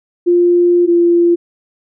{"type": "tone pair in turn", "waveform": "sine", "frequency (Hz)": [350, 344.2], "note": ["F4", "F4"], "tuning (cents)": [4, -25], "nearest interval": "unison", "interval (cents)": 29, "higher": "first", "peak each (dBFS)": -7, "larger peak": "neither", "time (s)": [[0.26, 0.87], [0.87, 1.36]], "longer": "first", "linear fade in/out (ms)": 20, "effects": []}